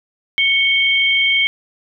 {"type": "tone pair together", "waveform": "sine", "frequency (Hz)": [2217, 3163], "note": ["C#7", "G7"], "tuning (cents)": [0, 15], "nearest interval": "tritone", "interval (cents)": 615, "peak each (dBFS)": [-14, -16], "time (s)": [0.38, 1.47], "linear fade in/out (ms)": 0, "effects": []}